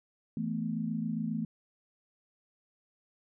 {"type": "chord", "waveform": "sine", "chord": "E suspended fourth", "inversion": "none", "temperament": "just", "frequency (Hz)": [164.81, 219.8, 247.2], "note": ["E3", "A3", "B3"], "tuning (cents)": [0, -2, 2], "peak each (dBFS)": [-36, -33, -37], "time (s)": [0.37, 1.45], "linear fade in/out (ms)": 2, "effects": []}